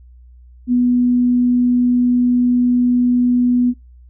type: tone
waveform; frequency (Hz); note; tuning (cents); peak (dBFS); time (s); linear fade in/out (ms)
sine; 245.9; B3; -7; -11; 0.67-3.74; 50
effects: noise-tail reverb RT60 0.2 s tail -21 dB re dry + added 61 Hz sine -40 dBFS peak until 4.09 s